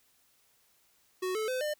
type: tone with pitch steps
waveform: square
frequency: 370 / 435 / 511.3 / 601.1 Hz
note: F#4 / A4 / C5 / D5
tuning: 0 / -20 / -40 / +40 cents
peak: -31 dBFS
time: 1.22-1.74 s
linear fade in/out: 10 ms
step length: 130 ms
effects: white hiss -68 dBFS RMS until 1.79 s